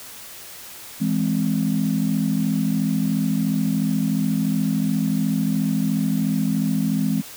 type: chord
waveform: sine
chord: E augmented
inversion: none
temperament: equal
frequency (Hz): 164.81 / 207.7 / 261.6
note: E3 / G#3 / B#3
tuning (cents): 0 / 0 / 0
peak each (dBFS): -23 / -21 / -23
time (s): 1-7.22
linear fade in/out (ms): 20
effects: tanh soft clip ceiling -10 dBFS + white hiss -39 dBFS RMS until 7.36 s